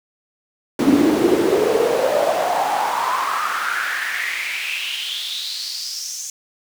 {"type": "noise with high-pass filter sweep", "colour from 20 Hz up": "brown", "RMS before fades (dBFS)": -20, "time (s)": [0.79, 6.3], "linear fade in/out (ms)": 2, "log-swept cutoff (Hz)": [260, 6500], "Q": 6.1, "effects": []}